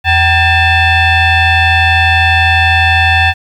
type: tone with frequency modulation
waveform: sine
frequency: 936 Hz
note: A#5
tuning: 7 cents sharp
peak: -5 dBFS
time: 0.04-3.34 s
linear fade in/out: 50 ms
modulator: 852 Hz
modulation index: 2.6
effects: tanh soft clip ceiling -1 dBFS + 7-bit